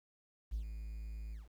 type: tone with ADSR envelope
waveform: triangle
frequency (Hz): 54.2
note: A1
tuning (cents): -25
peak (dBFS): -30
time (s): 0.51-1.49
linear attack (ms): 29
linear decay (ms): 96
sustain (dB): -9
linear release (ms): 160
effects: tanh soft clip ceiling -31 dBFS + 11-bit